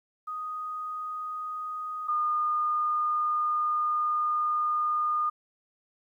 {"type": "tone pair in turn", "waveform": "sine", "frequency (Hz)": [1244.5, 1219.6], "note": ["D#6", "D#6"], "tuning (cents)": [0, -35], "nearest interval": "unison", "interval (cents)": 35, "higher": "first", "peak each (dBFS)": [-32, -24], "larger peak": "second", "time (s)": [[0.27, 2.08], [2.08, 5.3]], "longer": "second", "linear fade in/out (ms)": 10, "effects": ["11-bit"]}